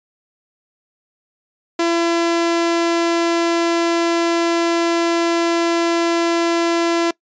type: tone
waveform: sawtooth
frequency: 337.5 Hz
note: E4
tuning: 41 cents sharp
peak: -11 dBFS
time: 1.79-7.11 s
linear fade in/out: 5 ms
effects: noise-tail reverb RT60 0.1 s tail -22 dB re dry + resampled to 16000 Hz